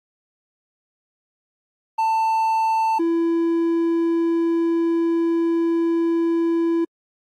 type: tone pair in turn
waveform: triangle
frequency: 890 / 334.1 Hz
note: A5 / E4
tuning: +20 / +23 cents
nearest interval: octave + perfect fourth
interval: 1697 cents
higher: first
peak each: -15 dBFS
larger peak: neither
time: 1.98-2.99 / 2.99-6.85 s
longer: second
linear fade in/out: 10 ms
effects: AAC 64 kbps